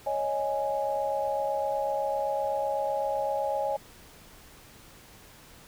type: chord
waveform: sine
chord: C# suspended second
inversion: none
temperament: equal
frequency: 554.4 / 622.3 / 830.6 Hz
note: C#5 / D#5 / G#5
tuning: 0 / 0 / 0 cents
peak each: -30 / -32 / -30 dBFS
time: 0.06-3.77 s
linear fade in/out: 10 ms
effects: pink hiss -52 dBFS RMS until 5.67 s